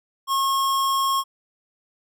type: tone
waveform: square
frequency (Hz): 1085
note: C#6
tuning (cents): -37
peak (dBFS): -20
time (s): 0.27-1.24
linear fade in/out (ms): 50
effects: none